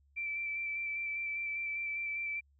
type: tone with vibrato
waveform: sine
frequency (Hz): 2334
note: D7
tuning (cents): -11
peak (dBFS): -34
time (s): 0.16-2.41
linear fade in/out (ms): 20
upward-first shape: square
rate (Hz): 5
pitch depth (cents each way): 13
effects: added 70 Hz sine -65 dBFS peak until 2.59 s